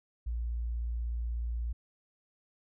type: tone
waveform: sine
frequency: 58.27 Hz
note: A#1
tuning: in tune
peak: -31 dBFS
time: 0.26-1.73 s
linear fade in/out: 10 ms
effects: none